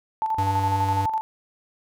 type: tone with tremolo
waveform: sine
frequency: 880 Hz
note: A5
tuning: in tune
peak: -20 dBFS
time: 0.22-1.21 s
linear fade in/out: 0 ms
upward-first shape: square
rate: 12 Hz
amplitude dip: 50%
type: tone with vibrato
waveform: square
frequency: 97.7 Hz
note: G2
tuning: 5 cents flat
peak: -25 dBFS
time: 0.38-1.06 s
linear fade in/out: 5 ms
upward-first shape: triangle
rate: 16 Hz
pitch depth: 14 cents each way
effects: none